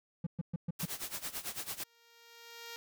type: tone bursts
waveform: triangle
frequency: 169.2 Hz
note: E3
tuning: 45 cents sharp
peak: -30 dBFS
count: 5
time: 0.24-0.855 s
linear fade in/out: 5 ms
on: 27 ms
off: 120 ms
type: noise with tremolo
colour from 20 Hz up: white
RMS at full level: -38 dBFS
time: 0.79-1.84 s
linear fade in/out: 10 ms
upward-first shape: sine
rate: 9 Hz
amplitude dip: 85%
type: tone with exponential growth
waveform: 5% pulse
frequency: 466.2 Hz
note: A#4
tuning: in tune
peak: -31 dBFS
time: 1.33-2.76 s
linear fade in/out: 0 ms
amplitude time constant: 310 ms
effects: none